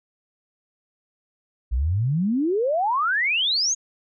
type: exponential sweep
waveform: sine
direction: up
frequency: 55.2 to 6810 Hz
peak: -19 dBFS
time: 1.71-3.75 s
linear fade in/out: 20 ms
effects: none